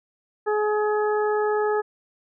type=harmonic tone; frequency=422.5 Hz; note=G#4; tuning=30 cents sharp; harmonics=1 / 2 / 3 / 4; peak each=-21 / -27 / -31 / -33 dBFS; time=0.46-1.82 s; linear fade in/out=20 ms; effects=none